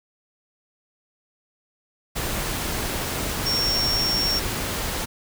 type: tone in noise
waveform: sine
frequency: 5510 Hz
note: F8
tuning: 24 cents flat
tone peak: -21 dBFS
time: 3.45-4.4 s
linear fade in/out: 20 ms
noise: pink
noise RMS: -27 dBFS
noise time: 2.15-5.06 s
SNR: +3 dB
effects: none